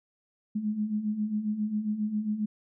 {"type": "beating tone pair", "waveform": "sine", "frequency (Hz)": [206.8, 214.2], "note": ["G#3", "A3"], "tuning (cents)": [-7, -46], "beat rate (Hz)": 7.4, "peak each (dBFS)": [-34, -28], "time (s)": [0.55, 2.46], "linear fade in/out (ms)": 10, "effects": []}